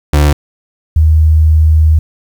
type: tone pair in turn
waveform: 35% pulse / sine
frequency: 73.42 / 78.38 Hz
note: D2 / D#2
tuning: 0 / +13 cents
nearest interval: minor second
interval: 113 cents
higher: second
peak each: -4 dBFS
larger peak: neither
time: 0.13-0.33 / 0.96-1.99 s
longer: second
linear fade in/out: 5 ms
effects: 7-bit